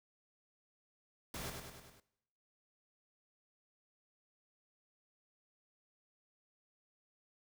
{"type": "noise with echo", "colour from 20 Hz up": "pink", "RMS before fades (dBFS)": -44, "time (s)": [1.34, 1.5], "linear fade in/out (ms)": 2, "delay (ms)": 100, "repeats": 5, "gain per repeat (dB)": -4, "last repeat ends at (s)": 2, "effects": ["noise-tail reverb RT60 0.9 s tail -20 dB re dry"]}